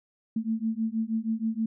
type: beating tone pair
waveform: sine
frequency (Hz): 220 / 226.3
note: A3 / A3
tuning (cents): 0 / +49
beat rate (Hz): 6.3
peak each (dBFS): -29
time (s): 0.36-1.66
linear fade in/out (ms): 5
effects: none